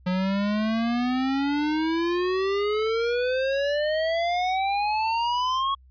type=exponential sweep; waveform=square; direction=up; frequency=180.2 to 1109 Hz; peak=-23 dBFS; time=0.06-5.75 s; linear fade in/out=10 ms; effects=added 64 Hz sine -50 dBFS peak until 5.9 s + resampled to 11025 Hz